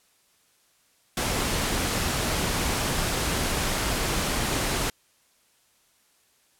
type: noise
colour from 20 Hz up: pink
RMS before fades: -26 dBFS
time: 1.17-4.9 s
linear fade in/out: 2 ms
effects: white hiss -64 dBFS RMS until 6.59 s + low-pass 12000 Hz 12 dB/octave